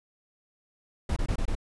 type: noise bursts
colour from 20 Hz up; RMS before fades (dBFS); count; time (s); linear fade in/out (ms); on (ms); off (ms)
brown; -27; 5; 1.09-1.552; 5; 74; 23
effects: resampled to 24000 Hz